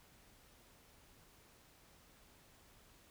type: silence
effects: pink hiss -65 dBFS RMS until 3.1 s